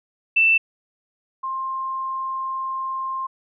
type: tone pair in turn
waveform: sine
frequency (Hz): 2664 / 1057.2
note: E7 / C6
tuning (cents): +18 / +18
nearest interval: octave + major third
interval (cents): 1600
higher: first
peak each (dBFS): -13 / -24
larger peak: first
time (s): 0.36-0.58 / 1.43-3.27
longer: second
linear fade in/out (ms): 10
effects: none